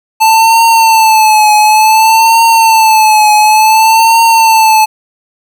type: tone with vibrato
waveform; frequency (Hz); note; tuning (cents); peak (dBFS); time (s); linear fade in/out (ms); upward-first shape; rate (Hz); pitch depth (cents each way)
square; 880; A5; 0; -4; 0.2-4.86; 20; triangle; 0.56; 71
effects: 7-bit